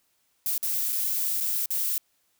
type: noise with dropouts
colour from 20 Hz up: violet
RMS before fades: -27 dBFS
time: 0.46-1.98 s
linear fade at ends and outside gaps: 1 ms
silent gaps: 0.579-0.628 / 0.923-0.927 / 1.403-1.407 / 1.659-1.705 s
effects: white hiss -70 dBFS RMS until 2.39 s